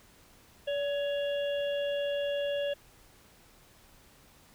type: harmonic tone with a mistuned harmonic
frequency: 559 Hz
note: C#5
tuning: 14 cents sharp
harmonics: 1 / 3 / 5 / 6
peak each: -29 / -43 / -42 / -44 dBFS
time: 0.67-2.74 s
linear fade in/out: 10 ms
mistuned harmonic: 1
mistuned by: +37 cents
effects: pink hiss -59 dBFS RMS until 4.54 s